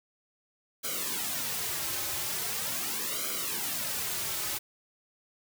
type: noise with flanger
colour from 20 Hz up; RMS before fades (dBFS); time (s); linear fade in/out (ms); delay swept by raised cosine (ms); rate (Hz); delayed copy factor
white; -33; 0.83-4.59; 20; 1.1 to 4.3; 0.41; -0.9
effects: none